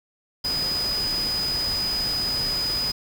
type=tone in noise; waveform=sine; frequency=4978 Hz; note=D#8; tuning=in tune; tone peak=-23 dBFS; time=0.44-2.92 s; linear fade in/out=10 ms; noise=pink; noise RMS=-33 dBFS; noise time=0.44-2.92 s; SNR=+7 dB; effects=none